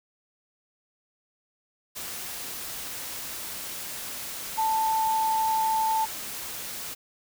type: tone in noise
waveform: sine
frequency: 884 Hz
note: A5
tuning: 8 cents sharp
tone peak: -22 dBFS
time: 4.57-6.06 s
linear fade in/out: 20 ms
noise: white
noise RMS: -36 dBFS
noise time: 1.95-6.95 s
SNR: +11 dB
effects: none